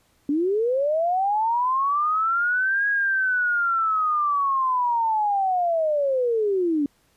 sine linear two-way sweep, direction up then down, 277.2 to 1656 to 277.2 Hz, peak -19 dBFS, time 0.29-6.86 s, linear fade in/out 2 ms, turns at 2.88 s, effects pink hiss -63 dBFS RMS until 7.16 s + resampled to 32000 Hz

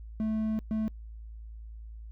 triangle tone bursts at uneven times, 218.2 Hz, A3, 14 cents flat, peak -25 dBFS, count 2, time 0.2-0.59 / 0.71-0.88 s, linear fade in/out 0 ms, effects noise-tail reverb RT60 0.1 s tail -26 dB re dry + added 55 Hz sine -41 dBFS peak until 2.11 s

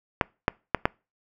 clicks, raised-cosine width 0.5 ms, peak -4 dBFS, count 4, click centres 0.212 / 0.481 / 0.747 / 0.855 s, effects noise-tail reverb RT60 0.3 s tail -26 dB re dry

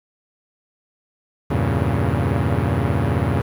sawtooth chord, E diminished seventh, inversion none, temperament equal, 82.41 / 98 / 116.54 / 138.59 Hz, E2 / G2 / Bb2 / Db3, 0 / 0 / 0 / 0 cents, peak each -19 dBFS, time 1.5-3.42 s, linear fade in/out 10 ms, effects low-pass 2000 Hz 12 dB/octave + 8-bit

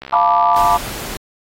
click train, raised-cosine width 0.3 ms, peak -15 dBFS, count 50, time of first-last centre 0.02-0.758 s, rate 66.4 Hz
sine chord, B half-diminished seventh, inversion second, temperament equal with one note detuned, 698.5 / 880 / 980.9 / 1174.7 Hz, F5 / A5 / B5 / D6, 0 / 0 / -12 / 0 cents, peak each -16 dBFS, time 0.12-0.78 s, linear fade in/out 20 ms
pink noise, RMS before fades -27 dBFS, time 0.56-1.17 s, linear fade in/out 2 ms
effects AAC 48 kbps

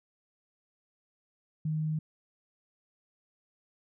sine tone, 155.56 Hz, D#3, in tune, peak -28 dBFS, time 1.65-1.99 s, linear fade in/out 5 ms, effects none

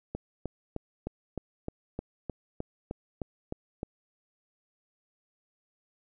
click train, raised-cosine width 2 ms, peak -20 dBFS, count 13, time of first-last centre 0.15-3.831 s, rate 3.26 Hz, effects none

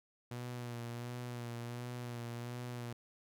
sawtooth tone with vibrato, 120.5 Hz, B2, 42 cents flat, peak -37 dBFS, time 0.31-2.93 s, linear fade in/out 5 ms, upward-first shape sine, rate 1.4 Hz, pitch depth 34 cents each way, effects none

